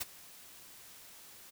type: noise with ADSR envelope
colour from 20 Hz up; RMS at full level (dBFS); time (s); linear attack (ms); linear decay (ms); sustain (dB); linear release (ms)
white; -34; 0-1.51; 16; 21; -20; 21
effects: none